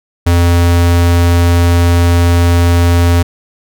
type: tone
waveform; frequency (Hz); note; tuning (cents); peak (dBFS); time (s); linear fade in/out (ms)
square; 86.3; F2; -20; -7; 0.26-3.23; 10
effects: none